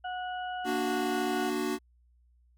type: harmonic tone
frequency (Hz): 732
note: F#5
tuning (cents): -19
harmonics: 1 / 2 / 4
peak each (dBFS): -34 / -40 / -46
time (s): 0.04-1.5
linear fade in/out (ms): 10
type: chord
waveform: square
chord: Bb augmented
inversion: none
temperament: equal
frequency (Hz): 233.1 / 293.7 / 370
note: Bb3 / D4 / F#4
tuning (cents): 0 / 0 / 0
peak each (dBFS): -36 / -34 / -33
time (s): 0.64-1.79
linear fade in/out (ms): 50
effects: added 60 Hz sine -61 dBFS peak until 2.57 s